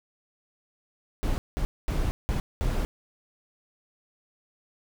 brown noise bursts at uneven times, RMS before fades -26 dBFS, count 5, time 1.23-1.38 / 1.57-1.65 / 1.88-2.11 / 2.29-2.4 / 2.61-2.85 s, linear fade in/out 0 ms, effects none

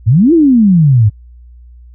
sine exponential two-way sweep, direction up then down, 99.4 to 349.2 to 99.4 Hz, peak -4 dBFS, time 0.06-1.1 s, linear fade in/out 20 ms, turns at 0.33 s, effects added 60 Hz sine -34 dBFS peak until 1.94 s

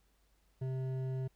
triangle tone with hard clipping, 130.81 Hz, C3, in tune, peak -36 dBFS, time 0.61-1.28 s, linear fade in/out 10 ms, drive 13 dB, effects added 50 Hz sine -70 dBFS peak until 1.35 s + pink hiss -75 dBFS RMS until 1.35 s

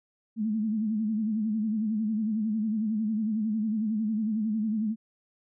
sine tone with vibrato, 216.7 Hz, A3, 26 cents flat, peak -25 dBFS, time 0.36-4.96 s, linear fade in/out 50 ms, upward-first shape sine, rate 11 Hz, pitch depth 78 cents each way, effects none

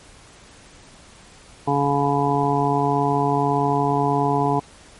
harmonic tone, 141.7 Hz, C#3, 38 cents sharp, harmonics 1 / 2 / 3 / 5 / 6 / 7, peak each -24 / -24 / -24 / -24 / -24 / -24 dBFS, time 1.67-4.6 s, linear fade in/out 10 ms
clicks, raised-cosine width 2 ms, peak -29 dBFS, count 11, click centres 1.874 / 1.908 / 1.951 / 2.068 / 2.166 / 2.275 / 2.351 / 2.438 / 2.531 / 2.611 / 2.646 s
effects pink hiss -47 dBFS RMS until 4.99 s + MP3 48 kbps

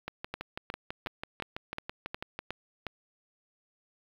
two click trains, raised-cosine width 0.3 ms, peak -18 / -19 dBFS, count 8 / 15, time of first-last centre 0.34-2.867 / 0.08-2.39 s, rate 2.77 / 6.06 Hz, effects low-pass 4000 Hz 12 dB/octave + 8-bit

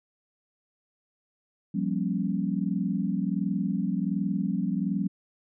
sine chord, G half-diminished seventh, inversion third, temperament equal with one note detuned, 174.61 / 196 / 237.2 / 277.2 Hz, F3 / G3 / Bb3 / Db4, 0 / 0 / +30 / 0 cents, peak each -30 / -28 / -33 / -33 dBFS, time 1.74-5.08 s, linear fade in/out 10 ms, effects none

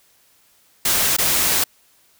white noise with dropouts, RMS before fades -18 dBFS, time 0.85-1.64 s, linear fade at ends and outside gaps 5 ms, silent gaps 1.167-1.184 s, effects white hiss -57 dBFS RMS until 2.19 s

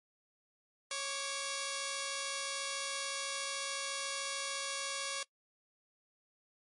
5% pulse tone pair together, 551 / 1155.8 Hz, C#5 / D6, -11 / -28 cents, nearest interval octave + minor second, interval 1283 cents, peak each -26 / -28 dBFS, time 0.91-5.23 s, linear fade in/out 2 ms, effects noise-tail reverb RT60 0.1 s tail -22 dB re dry + MP3 48 kbps

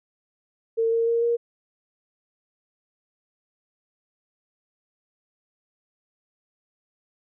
sine tone with pitch steps, 454.2 / 459.5 / 464.8 / 470.2 Hz, A#4 / A#4 / A#4 / A#4, -45 / -25 / -5 / +15 cents, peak -19 dBFS, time 0.77-1.37 s, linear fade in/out 20 ms, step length 150 ms, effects none

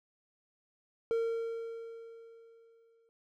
triangle tone with exponential decay, 458.1 Hz, A#4, 30 cents flat, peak -25 dBFS, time 1.11-3.09 s, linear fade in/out 0 ms, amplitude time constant 430 ms, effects none

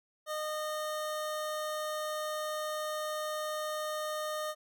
25% pulse tone, 613 Hz, D#5, 26 cents flat, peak -30 dBFS, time 0.26-4.55 s, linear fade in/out 50 ms, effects none

